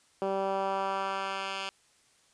10% pulse tone with band-pass filter sweep, 194 Hz, G3, 18 cents flat, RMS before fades -32 dBFS, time 0.22-1.69 s, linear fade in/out 0 ms, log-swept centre 460 to 2900 Hz, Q 1.1, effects white hiss -65 dBFS RMS until 2.33 s + resampled to 22050 Hz

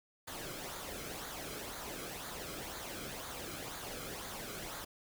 pink noise with flanger, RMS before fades -44 dBFS, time 0.27-4.85 s, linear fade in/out 10 ms, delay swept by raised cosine 0.36 to 1.12 ms, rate 2 Hz, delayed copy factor -0.55, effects none

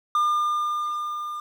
triangle tone with level ramp, 1204 Hz, D6, 43 cents sharp, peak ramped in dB -16 to -28 dBFS, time 0.15-1.4 s, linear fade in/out 2 ms, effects 9-bit

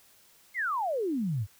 sine exponential sweep, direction down, 2210 to 92.5 Hz, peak -27 dBFS, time 0.54-1.47 s, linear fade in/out 50 ms, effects white hiss -60 dBFS RMS until 1.59 s

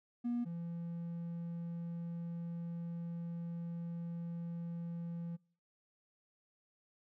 triangle tone pair in turn, 240 / 169.71 Hz, B3 / F3, -49 / -49 cents, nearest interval tritone, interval 600 cents, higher first, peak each -30 / -37 dBFS, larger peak first, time 0.24-0.45 / 0.45-5.37 s, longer second, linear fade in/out 20 ms, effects noise-tail reverb RT60 0.5 s tail -26 dB re dry + tanh soft clip ceiling -29 dBFS

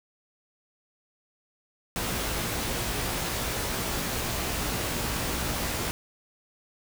pink noise with comb filter, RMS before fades -30 dBFS, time 1.96-5.91 s, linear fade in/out 0 ms, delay 17 ms, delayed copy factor +0.55, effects none

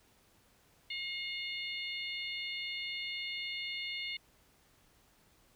harmonic tone, 716 Hz, F5, 43 cents sharp, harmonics 3 / 4 / 5 / 6, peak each -40 / -42 / -44 / -46 dBFS, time 0.9-4.17 s, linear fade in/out 5 ms, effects pink hiss -67 dBFS RMS until 5.55 s

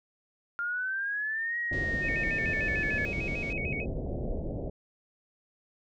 sine exponential two-way sweep, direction up then down, 1396.9 to 1900 to 1711 Hz, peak -29 dBFS, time 0.59-3.05 s, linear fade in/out 0 ms, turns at 1.58 s
pink low-pass noise, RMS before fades -34 dBFS, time 1.71-4.7 s, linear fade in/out 5 ms, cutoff 660 Hz, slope 48 dB/octave
click train, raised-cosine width 0.2 ms, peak -34 dBFS, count 423, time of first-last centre 1.73-3.526 s, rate 235 Hz
sine tone with vibrato, 2382 Hz, D7, 24 cents sharp, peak -33 dBFS, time 2.01-3.86 s, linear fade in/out 50 ms, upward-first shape square, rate 6.7 Hz, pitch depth 110 cents each way
effects none

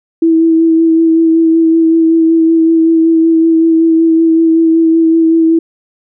sine tone with vibrato, 326.5 Hz, E4, 17 cents flat, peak -5 dBFS, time 0.22-5.59 s, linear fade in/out 5 ms, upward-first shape sine, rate 5.3 Hz, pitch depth 18 cents each way, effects none

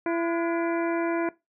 harmonic tone with a mistuned harmonic, 336.3 Hz, E4, 35 cents sharp, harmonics 1 / 2 / 3 / 4 / 5 / 6 / 7, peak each -25 / -31 / -35 / -37 / -39 / -41 / -42 dBFS, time 0.06-1.29 s, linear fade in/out 2 ms, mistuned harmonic 4, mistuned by +120 cents, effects noise-tail reverb RT60 0.2 s tail -19 dB re dry

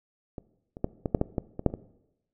clicks, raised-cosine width 2 ms, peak -23 / -27 / -12 / -14 / -8 / -10 / -13 / -20 / -7 / -30 / -20 dBFS, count 11, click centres 0.382 / 0.769 / 0.844 / 1.058 / 1.148 / 1.214 / 1.382 / 1.594 / 1.663 / 1.701 / 1.739 s, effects noise-tail reverb RT60 0.9 s tail -19 dB re dry

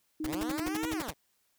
sine tone with pitch glide, 311.1 to 316.7 Hz, D#4 to D#4, 0 to +31 cents, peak -32 dBFS, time 0.2-1.01 s, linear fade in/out 5 ms, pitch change +31 cents, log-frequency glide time 0.75-0.8 s
pink noise bursts, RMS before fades -36 dBFS, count 11, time 0.24-1.107 s, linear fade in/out 5 ms, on 27 ms, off 57 ms
10% pulse linear two-way sweep, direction up then down, 112.3 to 493.9 to 119.9 Hz, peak -29 dBFS, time 0.25-1.14 s, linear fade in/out 50 ms, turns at 0.89 s
effects white hiss -73 dBFS RMS until 1.58 s

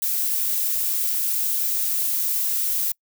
violet noise, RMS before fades -23 dBFS, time 0.02-2.92 s, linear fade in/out 5 ms, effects noise-tail reverb RT60 0.1 s tail -26 dB re dry

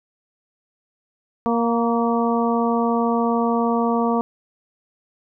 harmonic tone with a mistuned harmonic, 233.6 Hz, A#3, 4 cents sharp, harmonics 1 / 2 / 3 / 4 / 5, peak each -20 / -23 / -25 / -26 / -27 dBFS, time 1.46-4.21 s, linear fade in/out 0 ms, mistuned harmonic 5, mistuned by -26 cents, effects none

